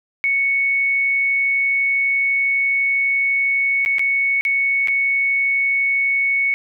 sine tone with dropouts, 2217 Hz, C#7, in tune, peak -15 dBFS, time 0.24-6.54 s, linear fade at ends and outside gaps 0 ms, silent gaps 3.85-3.86 / 3.984-3.994 / 4.41-4.451 / 4.874-4.883 s, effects none

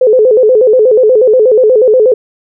sine tone with vibrato, 468.7 Hz, A#4, 9 cents sharp, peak -3 dBFS, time 0.01-2.14 s, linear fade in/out 5 ms, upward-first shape square, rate 8.3 Hz, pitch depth 150 cents each way, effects none

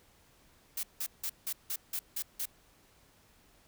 blue noise bursts, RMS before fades -35 dBFS, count 8, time 0.77-2.456 s, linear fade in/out 5 ms, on 62 ms, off 170 ms, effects pink hiss -64 dBFS RMS until 3.67 s

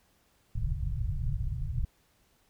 pink low-pass noise, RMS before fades -31 dBFS, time 0.55-1.85 s, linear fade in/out 5 ms, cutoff 150 Hz, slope 96 dB/octave, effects pink hiss -68 dBFS RMS until 2.49 s

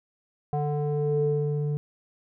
square tone with low-pass filter sweep, 147.5 Hz, D3, 8 cents sharp, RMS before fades -26 dBFS, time 0.53-1.77 s, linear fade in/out 0 ms, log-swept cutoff 710 to 310 Hz, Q 4.9, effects none

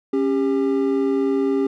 triangle tone pair together, 274.4 / 398.1 Hz, C#4 / G4, -17 / +27 cents, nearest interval tritone, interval 644 cents, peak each -18 dBFS, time 0.13-1.67 s, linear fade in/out 5 ms, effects none

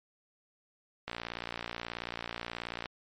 click train, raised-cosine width 0.3 ms, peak -20 dBFS, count 105, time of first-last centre 1.08-2.858 s, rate 58.5 Hz, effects MP3 48 kbps

